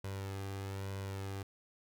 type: tone with flanger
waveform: sawtooth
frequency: 97.6 Hz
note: G2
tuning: 7 cents flat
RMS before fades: -41 dBFS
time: 0.04-1.43 s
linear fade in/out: 5 ms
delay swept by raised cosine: 2 to 2.51 ms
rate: 1.1 Hz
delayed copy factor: +0.55
effects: none